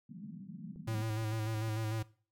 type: band-pass noise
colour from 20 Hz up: pink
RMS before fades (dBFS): -47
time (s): 0.09-1.03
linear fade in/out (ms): 10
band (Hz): 160 to 220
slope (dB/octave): 48
type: click train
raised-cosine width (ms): 3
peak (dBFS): -39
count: 9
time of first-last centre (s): 0.76-1.681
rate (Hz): 8.69
type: tone with vibrato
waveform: square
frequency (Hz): 110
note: A2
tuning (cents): 0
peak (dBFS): -34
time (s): 0.87-2.03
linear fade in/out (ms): 10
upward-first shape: square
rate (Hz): 6.7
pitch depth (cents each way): 32
effects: noise-tail reverb RT60 0.4 s tail -20 dB re dry